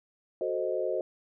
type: chord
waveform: sine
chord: F# diminished seventh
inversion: none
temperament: equal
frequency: 370 / 440 / 523.3 / 622.3 Hz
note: F#4 / A4 / C5 / Eb5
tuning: 0 / 0 / 0 / 0 cents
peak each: -33 / -35 / -32 / -33 dBFS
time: 0.41-1.01 s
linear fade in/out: 2 ms
effects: none